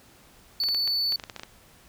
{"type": "tone", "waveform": "triangle", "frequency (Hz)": 4481, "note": "C#8", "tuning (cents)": 18, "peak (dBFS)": -22, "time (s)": [0.6, 1.16], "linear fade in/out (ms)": 2}
{"type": "clicks", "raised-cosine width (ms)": 0.2, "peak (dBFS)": -19, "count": 11, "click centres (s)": [0.637, 0.687, 0.747, 0.876, 1.123, 1.198, 1.238, 1.298, 1.363, 1.396, 1.434]}
{"effects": ["pink hiss -55 dBFS RMS until 1.88 s"]}